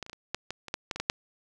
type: clicks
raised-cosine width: 0.2 ms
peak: -19 / -28 / -23 / -26 / -12 / -17 / -23 / -12 / -14 / -19 / -13 / -6 dBFS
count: 12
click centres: 0.027 / 0.064 / 0.097 / 0.131 / 0.346 / 0.506 / 0.683 / 0.741 / 0.912 / 0.96 / 1 / 1.099 s
effects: none